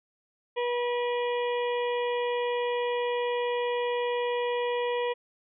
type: harmonic tone with a mistuned harmonic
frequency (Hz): 484.7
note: B4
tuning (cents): -32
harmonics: 1 / 2 / 4 / 5 / 6 / 7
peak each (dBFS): -27 / -33 / -39 / -41 / -43 / -44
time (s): 0.56-5.14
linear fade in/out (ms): 20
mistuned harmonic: 7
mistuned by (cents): -33
effects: none